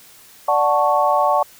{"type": "chord", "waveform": "sine", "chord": "D major seventh", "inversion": "none", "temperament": "equal", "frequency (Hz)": [587.3, 740, 880, 1108.7], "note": ["D5", "F#5", "A5", "C#6"], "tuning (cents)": [0, 0, 0, 0], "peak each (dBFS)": -19, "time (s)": [0.48, 1.43], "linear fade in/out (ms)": 5, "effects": ["white hiss -46 dBFS RMS until 1.59 s"]}